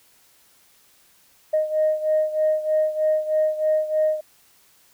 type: beating tone pair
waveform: sine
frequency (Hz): 619 / 622.2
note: D#5 / D#5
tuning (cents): -9 / 0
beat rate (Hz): 3.2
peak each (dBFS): -19 / -23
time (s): 1.53-4.21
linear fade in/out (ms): 10
effects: tanh soft clip ceiling -12 dBFS + white hiss -57 dBFS RMS until 4.93 s